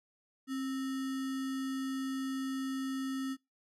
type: tone with sample-and-hold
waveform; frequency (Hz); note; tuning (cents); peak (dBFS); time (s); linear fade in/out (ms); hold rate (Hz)
sine; 266.5; C4; +32; -33; 0.47-3.37; 50; 1575
effects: noise-tail reverb RT60 0.2 s tail -23 dB re dry + low-pass 12000 Hz 12 dB/octave